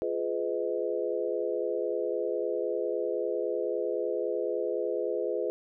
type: chord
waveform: sine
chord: F half-diminished seventh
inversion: none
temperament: just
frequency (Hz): 349.2 / 419.1 / 502.9 / 628.6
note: F4 / Ab4 / Cb5 / Eb5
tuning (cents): 0 / +16 / +31 / +18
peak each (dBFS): -34 / -32 / -32 / -36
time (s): 0.02-5.5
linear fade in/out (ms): 0
effects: none